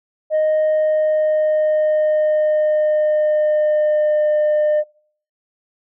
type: tone with pitch glide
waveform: sine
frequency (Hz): 620 to 604.1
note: D#5 to D5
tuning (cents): -6 to +49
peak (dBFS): -11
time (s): 0.3-4.84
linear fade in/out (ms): 50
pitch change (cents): -45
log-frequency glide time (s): 0.59-4.33
effects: noise-tail reverb RT60 0.5 s tail -23 dB re dry + tanh soft clip ceiling -12 dBFS